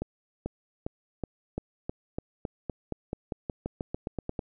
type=accelerating click train; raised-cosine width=2 ms; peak=-18 dBFS; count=20; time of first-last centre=0.02-4.392 s; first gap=440 ms; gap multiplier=0.92; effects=none